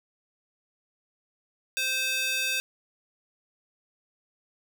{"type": "tone with high-pass filter", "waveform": "square", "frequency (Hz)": 520, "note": "C5", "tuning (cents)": -11, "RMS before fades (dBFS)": -28, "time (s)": [1.77, 2.6], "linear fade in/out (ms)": 0, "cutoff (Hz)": 2500, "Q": 1.7, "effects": ["9-bit"]}